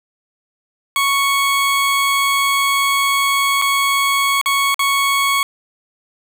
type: tone with dropouts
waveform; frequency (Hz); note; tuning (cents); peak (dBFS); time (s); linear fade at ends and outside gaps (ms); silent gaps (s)
20% pulse; 1108.7; C#6; 0; -9; 0.96-5.43; 1; 3.616-3.621 / 4.414-4.459 / 4.744-4.793
effects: none